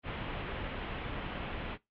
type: low-pass noise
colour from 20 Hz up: pink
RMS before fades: -39 dBFS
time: 0.03-1.78 s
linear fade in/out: 50 ms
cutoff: 3300 Hz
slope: 48 dB/octave
effects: noise-tail reverb RT60 0.2 s tail -21 dB re dry + AAC 64 kbps